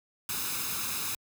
white noise with comb filter, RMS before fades -33 dBFS, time 0.29-1.15 s, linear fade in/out 2 ms, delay 0.78 ms, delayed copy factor +0.6, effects high-pass 60 Hz 12 dB/octave

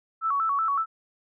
sine tone with vibrato, 1217 Hz, D#6, 39 cents flat, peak -22 dBFS, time 0.21-0.86 s, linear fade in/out 50 ms, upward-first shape square, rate 5.3 Hz, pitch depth 140 cents each way, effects none

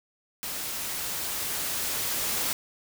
white noise with level ramp, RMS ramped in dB -34 to -28 dBFS, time 0.43-2.53 s, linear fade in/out 0 ms, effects none

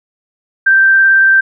sine tone with vibrato, 1568 Hz, G6, in tune, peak -5 dBFS, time 0.66-1.41 s, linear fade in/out 10 ms, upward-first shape sine, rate 18 Hz, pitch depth 9 cents each way, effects none

